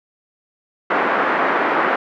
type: band-pass noise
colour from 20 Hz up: white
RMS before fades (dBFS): -18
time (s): 0.9-1.96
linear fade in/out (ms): 5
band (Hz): 240 to 1700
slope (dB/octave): 24
effects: none